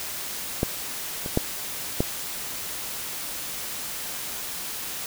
clicks, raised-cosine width 2 ms, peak -8 / -18 / -6 / -7 dBFS, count 4, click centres 0.631 / 1.261 / 1.374 / 2.005 s, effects white hiss -33 dBFS RMS until 5.06 s

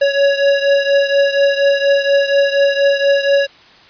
square beating tone pair, 558 / 562.2 Hz, C#5 / C#5, +11 / +24 cents, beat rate 4.2 Hz, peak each -13 / -17 dBFS, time 0.01-3.47 s, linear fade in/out 10 ms, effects white hiss -44 dBFS RMS until 3.89 s + resampled to 11025 Hz

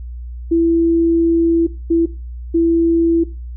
sine tone bursts at uneven times, 333 Hz, E4, 18 cents sharp, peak -10 dBFS, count 3, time 0.51-1.67 / 1.9-2.06 / 2.54-3.24 s, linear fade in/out 10 ms, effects noise-tail reverb RT60 0.3 s tail -18 dB re dry + added 60 Hz sine -26 dBFS peak until 3.56 s

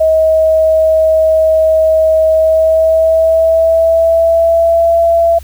sine tone with pitch glide, 636 to 671.5 Hz, D#5 to E5, +38 to +32 cents, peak -6 dBFS, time 0-5.39 s, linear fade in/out 10 ms, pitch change +94 cents, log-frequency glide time 2.29-4.97 s, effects added 70 Hz sine -28 dBFS peak until 5.43 s + white hiss -42 dBFS RMS until 5.43 s

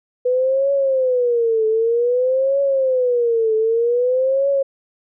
sine tone with vibrato, 493.9 Hz, B4, in tune, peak -14 dBFS, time 0.25-4.63 s, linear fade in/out 10 ms, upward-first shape triangle, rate 0.53 Hz, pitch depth 220 cents each way, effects none

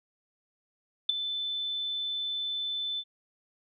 sine tone with ADSR envelope, 3520 Hz, A7, in tune, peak -17 dBFS, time 1.09-3.04 s, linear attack 6 ms, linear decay 8 ms, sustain -13 dB, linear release 54 ms, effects none

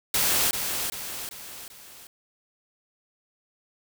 white noise with echo, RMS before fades -23 dBFS, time 0.14-0.51 s, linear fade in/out 2 ms, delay 390 ms, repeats 4, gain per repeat -6 dB, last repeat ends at 2.07 s, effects none

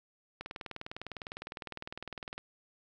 click train, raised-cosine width 0.3 ms, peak -24 dBFS, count 40, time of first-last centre 0.41-2.38 s, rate 19.8 Hz, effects none

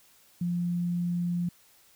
sine tone, 174.61 Hz, F3, in tune, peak -26 dBFS, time 0.41-1.49 s, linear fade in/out 5 ms, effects white hiss -60 dBFS RMS until 1.95 s

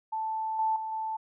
sine tone with level steps, 880 Hz, A5, in tune, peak -29 / -24 / -32 / -30 dBFS, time 0.12-1.17 s, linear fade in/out 10 ms, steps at 0.59 / 0.76 / 0.92 s, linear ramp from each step 2 ms, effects none

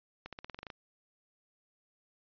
accelerating click train, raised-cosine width 0.3 ms, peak -27 dBFS, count 10, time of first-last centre 0.26-0.702 s, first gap 67 ms, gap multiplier 0.92, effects resampled to 11025 Hz

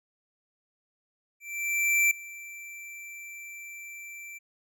square tone with ADSR envelope, 2342 Hz, D7, 5 cents flat, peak -20 dBFS, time 1.4-4.39 s, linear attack 710 ms, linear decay 3 ms, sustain -21 dB, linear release 18 ms, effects none

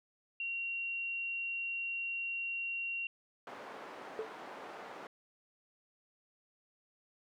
sine tone, 2750 Hz, F7, 27 cents flat, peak -35 dBFS, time 0.4-3.07 s, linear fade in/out 2 ms
white band-pass noise, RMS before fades -48 dBFS, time 3.47-5.07 s, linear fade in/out 2 ms, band 320 to 1100 Hz, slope 12 dB/octave
sine tone with exponential decay, 440 Hz, A4, in tune, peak -32 dBFS, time 4.19-4.34 s, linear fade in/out 1 ms, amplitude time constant 31 ms
effects none

